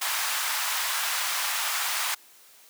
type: high-pass noise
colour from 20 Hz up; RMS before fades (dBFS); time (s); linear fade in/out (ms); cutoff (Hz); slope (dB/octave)
pink; -28; 0.01-2.15; 10; 910; 24
effects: white hiss -54 dBFS RMS until 2.69 s + high-pass 300 Hz 12 dB/octave